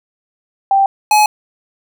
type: tone pair in turn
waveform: sine / square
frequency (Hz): 784 / 845.8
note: G5 / G#5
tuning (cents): 0 / +31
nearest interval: minor second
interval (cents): 131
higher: second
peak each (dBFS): -8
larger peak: neither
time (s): 0.71-0.86 / 1.11-1.26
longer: neither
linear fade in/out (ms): 2
effects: none